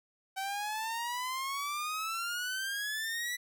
sawtooth exponential sweep, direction up, 763 to 1977 Hz, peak -30 dBFS, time 0.36-3.37 s, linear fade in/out 20 ms, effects none

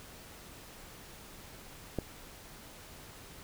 click, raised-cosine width 2 ms, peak -18 dBFS, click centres 1.987 s, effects pink hiss -51 dBFS RMS until 3.43 s

